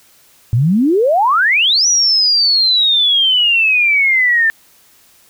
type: exponential two-way sweep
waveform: sine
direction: up then down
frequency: 107.8 to 5920 to 1773 Hz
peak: -9 dBFS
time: 0.53-4.5 s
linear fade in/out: 0 ms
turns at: 1.87 s
effects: white hiss -49 dBFS RMS until 5.29 s